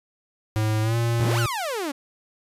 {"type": "tone with pitch glide", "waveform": "square", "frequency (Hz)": [108.5, 116.96], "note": ["A2", "A#2"], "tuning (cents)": [-24, 6], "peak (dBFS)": -21, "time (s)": [0.56, 1.46], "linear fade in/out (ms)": 0, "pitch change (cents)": 130, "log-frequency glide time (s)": [0.82, 0.96]}
{"type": "exponential two-way sweep", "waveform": "sawtooth", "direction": "up then down", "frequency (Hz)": [63.9, 1568, 265.8], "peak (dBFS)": -22, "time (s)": [1.19, 1.92], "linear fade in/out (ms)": 10, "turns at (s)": 1.39}
{"effects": ["resampled to 32000 Hz"]}